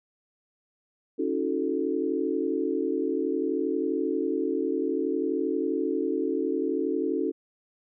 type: chord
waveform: sine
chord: D# half-diminished seventh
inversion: third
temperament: equal with one note detuned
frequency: 277.2 / 317.8 / 370 / 440 Hz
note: C#4 / D#4 / F#4 / A4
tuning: 0 / +37 / 0 / 0 cents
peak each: -30 dBFS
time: 1.18-7.32 s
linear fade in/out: 20 ms
effects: none